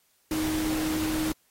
sine tone in noise, 312.9 Hz, D#4, 10 cents sharp, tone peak -26 dBFS, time 0.31-1.32 s, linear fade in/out 2 ms, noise pink, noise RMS -34 dBFS, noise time 0.31-1.32 s, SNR +5 dB, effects white hiss -67 dBFS RMS until 1.5 s + AAC 48 kbps

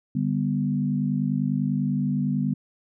sine chord, G major, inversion second, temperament equal with one note detuned, 146.83 / 197.25 / 246.9 Hz, D3 / G3 / B3, 0 / +11 / 0 cents, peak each -26 dBFS, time 0.15-2.54 s, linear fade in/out 5 ms, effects none

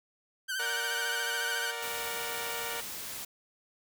sawtooth tone with vibrato, 1524 Hz, G6, 49 cents flat, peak -28 dBFS, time 0.48-1.72 s, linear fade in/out 20 ms, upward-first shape sine, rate 14 Hz, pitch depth 62 cents each way
10% pulse chord, Bb augmented, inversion none, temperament equal, 466.2 / 587.3 / 740 Hz, Bb4 / D5 / F#5, 0 / 0 / 0 cents, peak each -29 / -34 / -33 dBFS, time 0.59-2.81 s, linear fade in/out 10 ms
white noise, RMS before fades -40 dBFS, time 1.82-3.25 s, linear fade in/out 5 ms
effects none

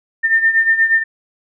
sine beating tone pair, 1804 / 1812.4 Hz, A6 / A#6, +43 / -49 cents, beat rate 8.4 Hz, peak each -12 / -17 dBFS, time 0.23-1.04 s, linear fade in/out 20 ms, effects none

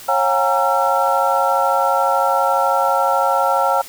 sine tone cluster, 547 / 721 / 813 / 927 / 1352 Hz, C#5 / F#5 / G#5 / A#5 / E6, -23 / -45 / -37 / -10 / +43 cents, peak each -20 dBFS, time 0.08-3.82 s, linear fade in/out 10 ms, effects white hiss -37 dBFS RMS until 3.88 s

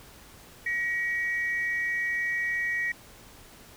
sine tone pair together, 1900 / 2263 Hz, A#6 / C#7, +33 / +35 cents, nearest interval minor third, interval 302 cents, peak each -26 / -33 dBFS, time 0.66-2.92 s, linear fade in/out 5 ms, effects tanh soft clip ceiling -19 dBFS + pink hiss -51 dBFS RMS until 3.76 s

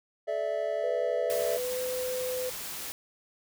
triangle chord, A suspended fourth, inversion none, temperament equal with one note detuned, 431.7 / 587.3 / 659.3 Hz, A4 / D5 / E5, -33 / 0 / 0 cents, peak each -34 / -30 / -29 dBFS, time 0.27-1.58 s, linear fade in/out 20 ms
sine tone with pitch glide, 493.8 to 505.9 Hz, B4 to B4, 0 to +42 cents, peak -30 dBFS, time 0.83-2.5 s, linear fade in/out 10 ms, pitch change +42 cents, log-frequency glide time 1.53-1.8 s
white noise, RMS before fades -38 dBFS, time 1.3-2.92 s, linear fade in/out 0 ms
effects none

